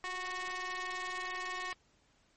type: ring-modulated tone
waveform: sawtooth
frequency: 370 Hz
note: F#4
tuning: in tune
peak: -30 dBFS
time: 0.04-1.73 s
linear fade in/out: 0 ms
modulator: 1470 Hz
effects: pink hiss -70 dBFS RMS until 2.36 s + MP3 32 kbps